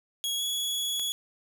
sawtooth tone with pitch glide, 3322 to 3368 Hz, G#7 to G#7, 0 to +24 cents, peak -25 dBFS, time 0.24-1.12 s, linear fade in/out 0 ms, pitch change +24 cents, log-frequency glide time 0.37-0.42 s
click, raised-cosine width 0.2 ms, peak -25 dBFS, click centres 0.996 s
effects none

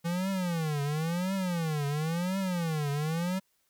square tone with vibrato, 166.2 Hz, E3, 15 cents sharp, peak -29 dBFS, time 0.04-3.4 s, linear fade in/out 20 ms, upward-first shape triangle, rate 0.96 Hz, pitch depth 290 cents each way, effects white hiss -73 dBFS RMS until 3.69 s

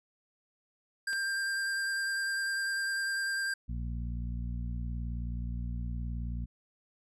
square tone with vibrato, 1589 Hz, G6, 23 cents sharp, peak -31 dBFS, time 1.07-3.54 s, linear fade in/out 5 ms, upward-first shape square, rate 10 Hz, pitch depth 9 cents each way
clicks, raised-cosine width 0.2 ms, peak -30 dBFS, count 2, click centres 1.129 / 1.133 s
harmonic tone, 59.1 Hz, A#1, 24 cents sharp, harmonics 1 / 2 / 3 / 4, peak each -34 / -40 / -44 / -46 dBFS, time 3.68-6.46 s, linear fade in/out 20 ms
effects resampled to 24000 Hz

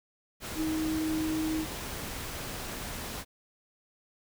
sine tone in noise, 314.8 Hz, D#4, 20 cents sharp, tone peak -28 dBFS, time 0.55-1.66 s, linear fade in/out 50 ms, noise pink, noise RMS -38 dBFS, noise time 0.4-3.25 s, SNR +7 dB, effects none

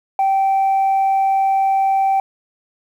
sine tone, 777 Hz, G5, 16 cents flat, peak -11 dBFS, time 0.19-2.2 s, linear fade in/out 2 ms, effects tanh soft clip ceiling -11 dBFS + 8-bit

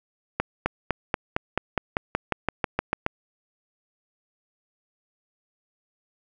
accelerating click train, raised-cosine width 0.5 ms, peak -7 dBFS, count 15, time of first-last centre 0.4-3.064 s, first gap 260 ms, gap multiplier 0.95, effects none

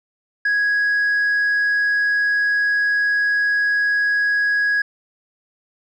sine tone with tanh clipping, 1661.2 Hz, G#6, in tune, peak -16 dBFS, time 0.45-4.82 s, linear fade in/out 5 ms, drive 1 dB, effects none

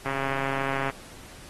click train, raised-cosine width 0.5 ms, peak -14 dBFS, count 115, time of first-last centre 0.06-0.898 s, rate 136 Hz, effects pink hiss -47 dBFS RMS until 1.49 s + AAC 32 kbps

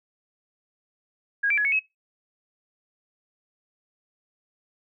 sine tone with pitch steps, 1639 / 2339 / 1685 / 2212 / 2567 Hz, G#6 / D7 / G#6 / C#7 / E7, -23 / -8 / +25 / -4 / -47 cents, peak -20 dBFS, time 1.43-1.795 s, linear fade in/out 10 ms, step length 73 ms, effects noise-tail reverb RT60 0.2 s tail -22 dB re dry

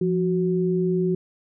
sine tone pair together, 173.61 / 370 Hz, F3 / F#4, -10 / 0 cents, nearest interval octave + minor second, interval 1310 cents, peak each -22 dBFS, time 0.01-1.15 s, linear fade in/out 5 ms, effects none

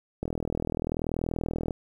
click train, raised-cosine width 2 ms, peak -16 dBFS, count 61, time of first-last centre 0.23-1.708 s, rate 40.6 Hz, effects 9-bit

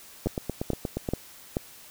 two click trains, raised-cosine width 2 ms, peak -15 / -12 dBFS, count 8 / 4, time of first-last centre 0.26-1.088 / 0.27-1.569 s, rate 8.45 / 2.31 Hz, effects white hiss -49 dBFS RMS until 1.9 s

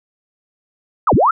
sine linear two-way sweep, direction down then up, 1396.9 to 65 to 1391 Hz, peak -9 dBFS, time 1.07-1.31 s, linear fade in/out 5 ms, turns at 1.14 s, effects none

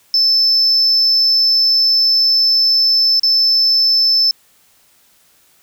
sine tone with dropouts, 5274 Hz, E8, in tune, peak -8 dBFS, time 0.14-4.31 s, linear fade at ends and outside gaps 1 ms, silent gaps 3.196-3.233 s, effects tanh soft clip ceiling -7 dBFS + white hiss -53 dBFS RMS until 5.62 s

